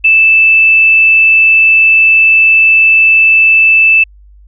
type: tone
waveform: sine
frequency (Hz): 2637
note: E7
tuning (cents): 0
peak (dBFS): -3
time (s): 0.04-4.04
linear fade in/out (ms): 10
effects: added 50 Hz sine -36 dBFS peak until 4.47 s